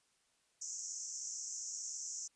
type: band-pass noise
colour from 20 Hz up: white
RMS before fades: -44 dBFS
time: 0.61-2.28 s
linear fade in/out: 10 ms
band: 5600 to 7400 Hz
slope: 96 dB/octave
effects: white hiss -75 dBFS RMS until 2.35 s + resampled to 22050 Hz